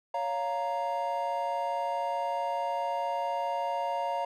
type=chord; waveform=triangle; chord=Bb minor; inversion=first; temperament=just; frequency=559.4 / 699.2 / 932.3 Hz; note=Db5 / F5 / Bb5; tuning=+16 / +2 / 0 cents; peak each=-33 / -31 / -30 dBFS; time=0.14-4.25 s; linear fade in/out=5 ms; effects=none